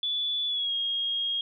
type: tone with pitch glide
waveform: sine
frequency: 3453 to 3261 Hz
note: A7 to G#7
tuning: -33 to -32 cents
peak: -26 dBFS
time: 0.03-1.41 s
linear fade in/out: 2 ms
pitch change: -99 cents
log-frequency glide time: 0.47-0.73 s
effects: none